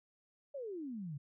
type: exponential sweep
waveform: sine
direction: down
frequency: 587 to 134.4 Hz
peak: -40 dBFS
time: 0.54-1.18 s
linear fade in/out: 10 ms
effects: none